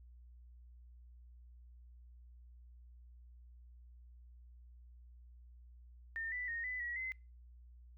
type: tone with pitch steps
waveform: sine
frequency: 1815 / 1982 / 1854 / 2001 / 1920 / 2051 Hz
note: A#6 / B6 / A#6 / B6 / B6 / C7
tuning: -47 / +6 / -10 / +22 / -49 / -35 cents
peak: -38 dBFS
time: 6.16-7.12 s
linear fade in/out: 0 ms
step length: 160 ms
effects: noise-tail reverb RT60 0.3 s tail -25 dB re dry + added 60 Hz sine -55 dBFS peak until 7.97 s